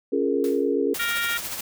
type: chord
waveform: sine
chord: Bb minor seventh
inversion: first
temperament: equal with one note detuned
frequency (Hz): 277.2 / 349.2 / 417 / 466.2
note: Db4 / F4 / Ab4 / Bb4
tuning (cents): 0 / 0 / +7 / 0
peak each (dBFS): -25 / -28 / -24 / -26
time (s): 0.12-0.94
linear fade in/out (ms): 10
type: noise with exponential decay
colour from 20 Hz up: white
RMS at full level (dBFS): -38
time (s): 0.44-0.76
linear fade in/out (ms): 0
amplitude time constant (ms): 68
type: noise with tremolo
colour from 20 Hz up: white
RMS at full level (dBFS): -30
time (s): 0.94-1.61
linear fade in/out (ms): 5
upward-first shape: sine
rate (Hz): 14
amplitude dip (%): 45
type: harmonic tone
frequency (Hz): 466.9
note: A#4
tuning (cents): +3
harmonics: 3 / 4 / 5 / 6 / 7 / 8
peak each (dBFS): -27 / -29 / -31 / -35 / -34 / -35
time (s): 0.99-1.38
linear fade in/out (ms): 10
effects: none